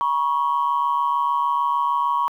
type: tone pair together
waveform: sine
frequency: 962.1 / 1108.7 Hz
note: B5 / C#6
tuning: -46 / 0 cents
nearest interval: major second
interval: 246 cents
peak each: -20 dBFS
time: 0.01-2.28 s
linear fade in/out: 0 ms
effects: tanh soft clip ceiling -12 dBFS + 9-bit